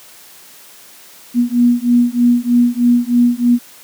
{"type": "beating tone pair", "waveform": "sine", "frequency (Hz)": [239.9, 243.1], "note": ["A#3", "B3"], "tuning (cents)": [50, -27], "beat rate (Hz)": 3.2, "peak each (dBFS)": -12, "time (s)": [1.34, 3.59], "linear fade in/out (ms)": 50, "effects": ["white hiss -41 dBFS RMS until 3.83 s", "high-pass 150 Hz 12 dB/octave"]}